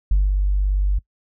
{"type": "tone with ADSR envelope", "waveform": "sine", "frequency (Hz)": 48.74, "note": "G1", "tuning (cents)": -9, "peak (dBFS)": -11, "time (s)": [0.11, 0.99], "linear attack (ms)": 4, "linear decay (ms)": 200, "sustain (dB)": -4, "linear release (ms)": 9, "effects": ["noise-tail reverb RT60 0.1 s tail -22 dB re dry", "tanh soft clip ceiling -10 dBFS"]}